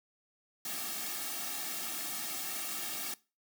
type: noise with comb filter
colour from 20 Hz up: white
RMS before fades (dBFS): -38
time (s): 0.65-3.14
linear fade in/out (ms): 2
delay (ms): 2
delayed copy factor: -0.9
effects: noise-tail reverb RT60 0.3 s tail -21 dB re dry + high-pass 200 Hz 12 dB/octave